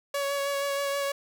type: tone with vibrato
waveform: sawtooth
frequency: 561 Hz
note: C#5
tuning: 21 cents sharp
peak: -23 dBFS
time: 0.14-1.12 s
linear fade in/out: 5 ms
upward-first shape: sine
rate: 6.3 Hz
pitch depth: 16 cents each way
effects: none